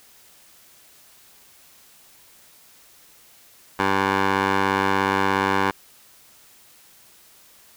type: tone with band-pass filter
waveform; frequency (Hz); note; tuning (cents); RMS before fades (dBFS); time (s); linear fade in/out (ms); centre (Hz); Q
15% pulse; 97; G2; -18; -21; 3.79-5.71; 5; 1200; 1.1
effects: white hiss -52 dBFS RMS until 7.76 s